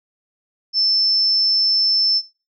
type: tone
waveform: sine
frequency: 5300 Hz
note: E8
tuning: 9 cents sharp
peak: -14 dBFS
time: 0.73-2.22 s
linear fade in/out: 50 ms
effects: noise-tail reverb RT60 0.3 s tail -20 dB re dry